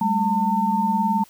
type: tone cluster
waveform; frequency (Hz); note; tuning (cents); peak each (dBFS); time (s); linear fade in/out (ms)
sine; 195.3 / 214.4 / 901; G3 / A3 / A5; -6 / -45 / +41; -24 / -24 / -20; 0.01-1.24; 5
effects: white hiss -52 dBFS RMS until 1.29 s